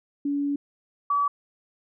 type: tone pair in turn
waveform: sine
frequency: 284.9 / 1145.2 Hz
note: C#4 / D6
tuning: +48 / -44 cents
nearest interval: 2 octaves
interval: 2408 cents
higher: second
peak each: -23 / -20 dBFS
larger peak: second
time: 0.25-0.56 / 1.1-1.28 s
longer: first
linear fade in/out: 5 ms
effects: none